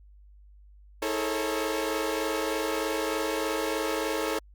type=tone cluster; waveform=sawtooth; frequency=320.9 / 427 / 450.3 / 546 Hz; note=E4 / G#4 / A4 / C#5; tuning=-46 / +48 / +40 / -26 cents; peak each=-29 dBFS; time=1.02-4.39 s; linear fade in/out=5 ms; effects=added 50 Hz sine -50 dBFS peak until 4.54 s + Opus 48 kbps